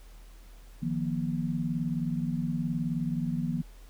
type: chord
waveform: sine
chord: Eb suspended second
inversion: none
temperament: equal with one note detuned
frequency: 155.56 / 174.61 / 238.9 Hz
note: Eb3 / F3 / Bb3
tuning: 0 / 0 / +43 cents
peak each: -32 dBFS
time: 0.82-3.62 s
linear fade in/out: 10 ms
effects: added 40 Hz sine -47 dBFS peak until 3.89 s + pink hiss -59 dBFS RMS until 3.89 s